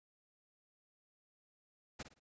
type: noise with echo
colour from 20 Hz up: pink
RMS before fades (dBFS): -45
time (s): 1.99-2.03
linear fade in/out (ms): 10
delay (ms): 56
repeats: 3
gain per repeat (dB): -10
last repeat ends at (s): 2.198
effects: resampled to 16000 Hz